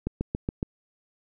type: click train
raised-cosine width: 3 ms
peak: -14 dBFS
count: 5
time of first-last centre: 0.07-0.629 s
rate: 7.16 Hz
effects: none